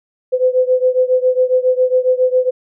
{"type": "beating tone pair", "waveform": "sine", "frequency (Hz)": [506, 513.3], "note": ["B4", "C5"], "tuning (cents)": [42, -33], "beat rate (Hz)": 7.3, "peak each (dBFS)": [-13, -15], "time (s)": [0.32, 2.51], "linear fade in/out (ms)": 20, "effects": []}